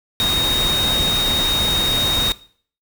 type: tone in noise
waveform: sine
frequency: 3729 Hz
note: A#7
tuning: in tune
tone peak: -16 dBFS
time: 0.2-2.32 s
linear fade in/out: 0 ms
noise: pink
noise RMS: -23 dBFS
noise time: 0.2-2.32 s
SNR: +4 dB
effects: noise-tail reverb RT60 0.5 s tail -19 dB re dry